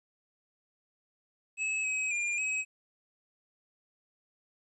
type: tone with pitch steps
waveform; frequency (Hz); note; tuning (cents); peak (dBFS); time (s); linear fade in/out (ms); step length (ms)
square; 2586 / 2543 / 2403 / 2547; E7 / D#7 / D7 / D#7; -34 / +37 / +39 / +40; -30; 1.57-2.65; 50; 270
effects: resampled to 24000 Hz + 12-bit